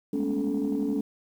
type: tone cluster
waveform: sine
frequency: 203.4 / 215 / 243.8 / 282.4 / 434 Hz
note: G#3 / A3 / B3 / C#4 / A4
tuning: -36 / -40 / -22 / +32 / -24 cents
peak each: -33 / -31 / -33 / -26 / -33 dBFS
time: 0.13-1.01 s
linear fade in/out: 5 ms
effects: tanh soft clip ceiling -19 dBFS + 9-bit